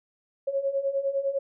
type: beating tone pair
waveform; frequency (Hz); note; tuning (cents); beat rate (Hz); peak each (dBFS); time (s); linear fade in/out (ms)
sine; 543 / 552.9; C#5 / C#5; -36 / -5; 9.9; -30 / -26; 0.47-1.39; 10
effects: none